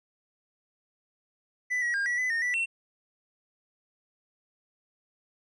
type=tone with pitch steps; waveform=triangle; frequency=1992 / 1914 / 1611 / 1938 / 2007 / 1839 / 1966 / 2710 Hz; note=B6 / A#6 / G6 / B6 / B6 / A#6 / B6 / E7; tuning=+14 / +45 / +47 / -33 / +27 / -24 / -8 / +47 cents; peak=-24 dBFS; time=1.7-2.66 s; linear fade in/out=20 ms; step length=120 ms; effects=resampled to 22050 Hz